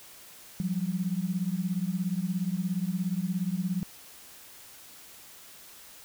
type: beating tone pair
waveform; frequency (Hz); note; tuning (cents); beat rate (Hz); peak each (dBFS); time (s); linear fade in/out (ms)
sine; 174.61 / 191.61; F3 / G3; 0 / -39; 17; -30; 0.6-3.83; 0
effects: white hiss -50 dBFS RMS until 6.04 s